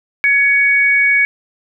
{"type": "tone pair together", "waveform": "sine", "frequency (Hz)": [1681, 2237], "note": ["G#6", "C#7"], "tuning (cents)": [20, 15], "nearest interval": "perfect fourth", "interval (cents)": 495, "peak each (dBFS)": [-16, -10], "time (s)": [0.24, 1.25], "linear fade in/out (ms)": 0, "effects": []}